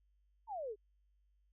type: exponential sweep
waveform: sine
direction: down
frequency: 941 to 392 Hz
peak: -39 dBFS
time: 0.47-0.76 s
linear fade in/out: 50 ms
effects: added 50 Hz sine -70 dBFS peak until 1.52 s